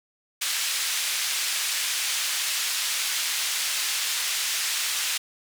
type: band-pass noise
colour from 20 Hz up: pink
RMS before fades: -27 dBFS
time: 0.41-5.18 s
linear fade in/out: 10 ms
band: 2400 to 11000 Hz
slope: 12 dB/octave
effects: none